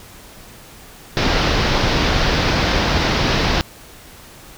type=low-pass noise; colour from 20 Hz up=pink; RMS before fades=-17 dBFS; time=1.17-3.61 s; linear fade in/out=0 ms; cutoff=5500 Hz; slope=48 dB/octave; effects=pink hiss -41 dBFS RMS until 4.57 s